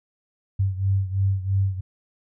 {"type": "beating tone pair", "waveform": "sine", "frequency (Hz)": [96.2, 99.2], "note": ["G2", "G2"], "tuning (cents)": [-32, 21], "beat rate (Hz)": 3, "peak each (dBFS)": [-21, -25], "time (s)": [0.59, 1.81], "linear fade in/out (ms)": 10, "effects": []}